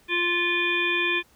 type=harmonic tone; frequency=349.2 Hz; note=F4; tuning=in tune; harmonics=1 / 3 / 5 / 7 / 9 / 10; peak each=-29 / -33 / -28 / -24 / -35 / -32 dBFS; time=0.08-1.23 s; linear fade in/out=50 ms; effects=pink hiss -59 dBFS RMS until 1.35 s